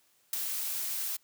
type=noise with ADSR envelope; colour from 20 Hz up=blue; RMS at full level=-27 dBFS; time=0.33-1.17 s; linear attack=3 ms; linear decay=10 ms; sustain=-7 dB; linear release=12 ms; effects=white hiss -68 dBFS RMS until 1.23 s + high-pass 100 Hz 12 dB/octave